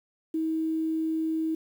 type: tone with quantisation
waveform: sine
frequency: 320 Hz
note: D#4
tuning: 49 cents sharp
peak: -25 dBFS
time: 0.34-1.55 s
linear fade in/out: 5 ms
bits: 9
effects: none

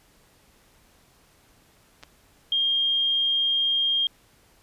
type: clicks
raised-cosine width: 0.2 ms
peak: -29 / -24 dBFS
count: 2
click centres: 2.028 / 2.035 s
type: tone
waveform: sine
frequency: 3218 Hz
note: G7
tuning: 45 cents sharp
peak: -20 dBFS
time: 2.52-4.07 s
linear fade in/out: 2 ms
effects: pink hiss -59 dBFS RMS until 4.62 s + resampled to 32000 Hz

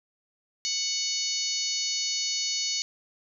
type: harmonic tone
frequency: 740 Hz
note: F#5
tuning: in tune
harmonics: 3 / 4 / 5 / 6 / 7 / 8 / 9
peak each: -39 / -37 / -37 / -30 / -36 / -34 / -34 dBFS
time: 0.65-2.82 s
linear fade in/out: 0 ms
effects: none

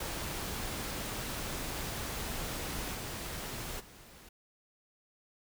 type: noise with level steps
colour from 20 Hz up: pink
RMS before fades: -38 / -40 / -54 dBFS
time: 0-4.29 s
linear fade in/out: 5 ms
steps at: 2.93 / 3.79 s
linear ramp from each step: 20 ms
effects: none

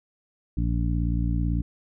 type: harmonic tone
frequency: 58 Hz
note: A#1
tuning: 8 cents flat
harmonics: 1 / 2 / 3 / 4 / 5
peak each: -24 / -28 / -30 / -36 / -33 dBFS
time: 0.57-1.62 s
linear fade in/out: 5 ms
effects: none

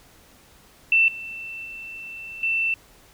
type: tone with level steps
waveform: sine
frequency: 2676 Hz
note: E7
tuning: 25 cents sharp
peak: -14 / -32 / -34 / -20 dBFS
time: 0.92-2.74 s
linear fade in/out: 2 ms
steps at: 1.08 / 1.65 / 2.43 s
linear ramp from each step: 2 ms
effects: pink hiss -53 dBFS RMS until 3.13 s

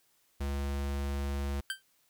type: tone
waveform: square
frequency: 70 Hz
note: C#2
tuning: 18 cents sharp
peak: -32 dBFS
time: 0.4-1.61 s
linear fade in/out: 10 ms
type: tone with exponential decay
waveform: 25% pulse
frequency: 1562 Hz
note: G6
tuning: 7 cents flat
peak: -25 dBFS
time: 1.7-1.82 s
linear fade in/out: 1 ms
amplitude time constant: 24 ms
effects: white hiss -70 dBFS RMS until 2.09 s

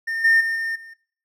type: tone with level steps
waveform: triangle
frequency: 1816 Hz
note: A#6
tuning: 46 cents flat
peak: -21 / -10 / -19 / -21 / -37 dBFS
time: 0.07-0.94 s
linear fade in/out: 10 ms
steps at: 0.24 / 0.4 / 0.55 / 0.75 s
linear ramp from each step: 10 ms
effects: noise-tail reverb RT60 0.5 s tail -20 dB re dry + tanh soft clip ceiling -7 dBFS

